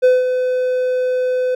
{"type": "tone with ADSR envelope", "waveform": "triangle", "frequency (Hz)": 506, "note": "B4", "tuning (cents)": 42, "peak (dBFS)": -5, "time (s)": [0.02, 1.55], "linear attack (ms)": 23, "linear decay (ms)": 190, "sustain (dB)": -8, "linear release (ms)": 5, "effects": []}